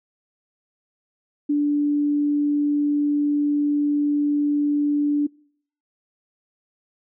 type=tone; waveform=sine; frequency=291.9 Hz; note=D4; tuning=10 cents flat; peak=-17 dBFS; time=1.49-5.27 s; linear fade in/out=10 ms; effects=noise-tail reverb RT60 0.6 s tail -25 dB re dry